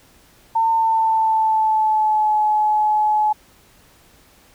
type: tone with pitch glide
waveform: sine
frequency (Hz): 902 to 851.4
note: A5 to G#5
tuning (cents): +43 to +43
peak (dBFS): -14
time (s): 0.55-3.33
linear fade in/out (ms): 10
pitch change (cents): -100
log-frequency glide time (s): 0.68-2.38
effects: pink hiss -52 dBFS RMS until 4.54 s